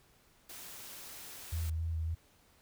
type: noise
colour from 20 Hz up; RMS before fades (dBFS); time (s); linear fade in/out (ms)
white; -48; 0.49-1.7; 5
type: tone with vibrato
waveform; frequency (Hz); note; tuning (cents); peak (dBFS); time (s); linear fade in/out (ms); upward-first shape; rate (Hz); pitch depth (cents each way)
sine; 81.4; E2; -21; -32; 1.52-2.15; 10; square; 3.6; 18
effects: pink hiss -66 dBFS RMS until 2.61 s